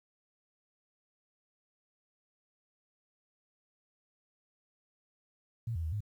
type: tone with pitch steps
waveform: sine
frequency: 115.2 / 82.7 / 79.2 / 104.2 Hz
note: A#2 / E2 / D#2 / G#2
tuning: -20 / +6 / +31 / +6 cents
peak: -32 dBFS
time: 5.67-6.006 s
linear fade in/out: 5 ms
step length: 84 ms
effects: 11-bit